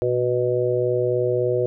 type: harmonic tone with a mistuned harmonic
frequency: 123.47 Hz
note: B2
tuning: in tune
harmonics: 1 / 3 / 4 / 5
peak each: -27 / -22 / -22 / -27 dBFS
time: 0.02-1.66 s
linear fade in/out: 0 ms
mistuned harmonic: 1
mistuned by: -41 cents
effects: none